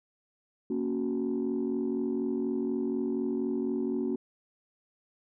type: chord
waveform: sine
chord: F# major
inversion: first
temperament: equal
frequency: 233.1 / 277.2 / 370 Hz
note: A#3 / C#4 / F#4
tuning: 0 / 0 / 0 cents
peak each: -31 dBFS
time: 0.7-4.16 s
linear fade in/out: 5 ms
effects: tanh soft clip ceiling -22 dBFS